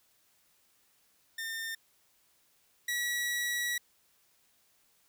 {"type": "tone pair in turn", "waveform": "sawtooth", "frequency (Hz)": [1811, 1931.4], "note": ["A6", "B6"], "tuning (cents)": [49, -39], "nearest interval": "minor second", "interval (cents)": 112, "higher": "second", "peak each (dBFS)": [-32, -27], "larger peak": "second", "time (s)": [[1.38, 1.75], [2.88, 3.78]], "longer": "second", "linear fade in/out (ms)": 5, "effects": ["white hiss -69 dBFS RMS until 5.08 s"]}